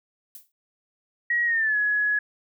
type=noise with exponential decay; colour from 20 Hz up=violet; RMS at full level=-39 dBFS; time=0.35-0.52 s; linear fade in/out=1 ms; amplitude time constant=35 ms
type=tone with pitch glide; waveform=sine; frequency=1903 to 1685.6 Hz; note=A#6 to G#6; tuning=+35 to +25 cents; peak=-20 dBFS; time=1.3-2.19 s; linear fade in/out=5 ms; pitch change=-210 cents; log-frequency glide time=1.45-1.77 s
effects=none